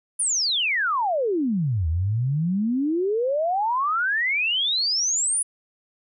sine exponential two-way sweep, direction down then up, 10020 to 77 to 10020 Hz, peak -20 dBFS, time 0.19-5.43 s, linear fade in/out 10 ms, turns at 1.88 s, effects none

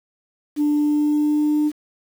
sine tone with pitch glide, 295.6 to 300.2 Hz, D4 to D4, +11 to +38 cents, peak -14 dBFS, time 0.56-1.72 s, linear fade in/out 50 ms, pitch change +27 cents, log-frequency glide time 0.71-1.56 s, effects tanh soft clip ceiling -13 dBFS + 7-bit

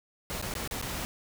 pink noise with dropouts, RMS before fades -35 dBFS, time 0.3-1.05 s, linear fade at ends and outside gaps 0 ms, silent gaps 0.415-0.425 / 0.539-0.552 / 0.676-0.711 / 0.815-0.825 s, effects none

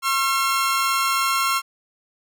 sawtooth tone pair together, 1078.6 / 1359 Hz, C#6 / F6, -48 / -48 cents, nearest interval major third, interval 400 cents, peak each -18 dBFS, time 0.02-1.62 s, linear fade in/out 50 ms, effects none

